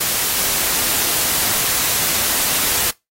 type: noise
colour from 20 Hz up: white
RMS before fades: -18 dBFS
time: 0-2.91 s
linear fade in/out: 10 ms
effects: noise-tail reverb RT60 0.2 s tail -23 dB re dry + AAC 48 kbps